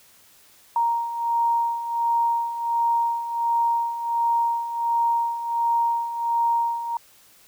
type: beating tone pair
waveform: sine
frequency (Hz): 932.3 / 933.7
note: A#5 / A#5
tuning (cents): 0 / +3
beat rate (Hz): 1.4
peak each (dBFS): -27 / -21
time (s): 0.76-6.97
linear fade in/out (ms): 2
effects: white hiss -54 dBFS RMS until 7.47 s